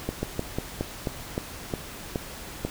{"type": "slowing click train", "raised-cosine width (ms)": 2, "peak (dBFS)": -13, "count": 10, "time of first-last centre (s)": [0.09, 2.65], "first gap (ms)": 140, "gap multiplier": 1.17, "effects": ["pink hiss -40 dBFS RMS until 2.7 s"]}